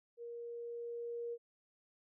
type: tone with level ramp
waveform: sine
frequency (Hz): 471.4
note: A#4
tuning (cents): +19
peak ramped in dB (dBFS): -44 to -38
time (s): 0.17-1.38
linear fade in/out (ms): 50
effects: none